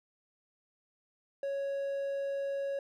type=tone; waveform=triangle; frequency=554.4 Hz; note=C#5; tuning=in tune; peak=-30 dBFS; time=1.43-2.79 s; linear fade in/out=2 ms; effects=none